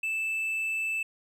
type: tone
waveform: triangle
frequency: 2637 Hz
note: E7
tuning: in tune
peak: -26 dBFS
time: 0.03-1.03 s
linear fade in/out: 5 ms
effects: none